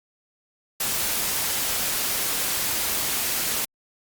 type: noise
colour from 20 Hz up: white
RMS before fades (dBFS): -25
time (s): 0.8-3.65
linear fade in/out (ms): 5
effects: Opus 48 kbps